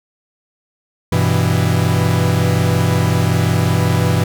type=chord; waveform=45% pulse; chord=E minor; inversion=first; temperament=equal; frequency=98 / 123.47 / 164.81 Hz; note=G2 / B2 / E3; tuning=0 / 0 / 0 cents; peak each=-17 dBFS; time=1.12-4.24 s; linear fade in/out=5 ms; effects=none